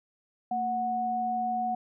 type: tone pair together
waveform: sine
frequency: 226.6 / 735.8 Hz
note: A#3 / F#5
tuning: -49 / -10 cents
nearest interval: octave + minor sixth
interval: 2039 cents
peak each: -36 / -27 dBFS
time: 0.51-1.75 s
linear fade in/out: 5 ms
effects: none